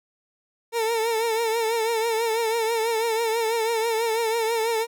30% pulse tone with vibrato, 453.2 Hz, A#4, 49 cents flat, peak -19 dBFS, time 0.72-4.87 s, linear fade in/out 50 ms, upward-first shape triangle, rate 6.1 Hz, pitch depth 74 cents each way, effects none

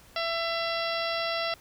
harmonic tone with a mistuned harmonic, 668 Hz, E5, 23 cents sharp, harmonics 1 / 2 / 3 / 4 / 5 / 6 / 7 / 8, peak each -31 / -34 / -36 / -37 / -38 / -39 / -39 / -40 dBFS, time 0.16-1.54 s, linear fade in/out 2 ms, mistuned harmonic 4, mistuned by +34 cents, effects pink hiss -55 dBFS RMS until 1.6 s

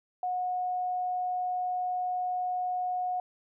sine tone, 728 Hz, F#5, 28 cents flat, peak -28 dBFS, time 0.23-3.2 s, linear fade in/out 2 ms, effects none

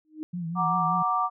sine tone with exponential growth, 310 Hz, D#4, 6 cents flat, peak -28 dBFS, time 0.05-0.23 s, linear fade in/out 0 ms, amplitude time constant 37 ms
sine tone with vibrato, 170.6 Hz, F3, 40 cents flat, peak -29 dBFS, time 0.33-1.03 s, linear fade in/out 10 ms, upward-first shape triangle, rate 5.2 Hz, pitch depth 94 cents each way
sine chord, Gb augmented, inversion none, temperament equal, 740 / 932.3 / 1174.7 Hz, Gb5 / Bb5 / D6, 0 / 0 / 0 cents, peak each -28 / -30 / -24 dBFS, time 0.55-1.3 s, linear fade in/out 50 ms
effects none

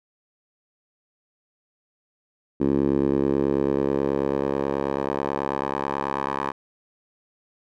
10% pulse tone with band-pass filter sweep, 69.2 Hz, C#2, 2 cents flat, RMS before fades -24 dBFS, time 2.6-6.52 s, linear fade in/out 10 ms, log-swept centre 310 to 1000 Hz, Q 1.8, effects none

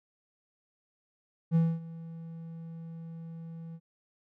triangle tone with ADSR envelope, 164.81 Hz, E3, in tune, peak -18 dBFS, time 1.51-3.8 s, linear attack 45 ms, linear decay 240 ms, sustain -20 dB, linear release 54 ms, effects none

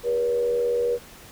sine tone with frequency modulation, 479.6 Hz, A#4, 49 cents sharp, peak -20 dBFS, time 0.03-0.99 s, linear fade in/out 50 ms, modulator 83.2 Hz, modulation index 0.48, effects pink hiss -46 dBFS RMS until 1.31 s

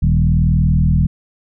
sine tone with frequency modulation, 109.7 Hz, A2, 5 cents flat, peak -10 dBFS, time 0.02-1.07 s, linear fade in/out 10 ms, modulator 40.4 Hz, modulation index 1.8, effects none

